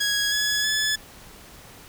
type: tone with pitch steps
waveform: 15% pulse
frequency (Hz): 1661.2 / 1690.2 / 1719.8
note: G#6 / G#6 / A6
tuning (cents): 0 / +30 / -40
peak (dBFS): -15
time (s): 0-0.96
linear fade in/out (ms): 10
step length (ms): 320
effects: pink hiss -46 dBFS RMS until 1.88 s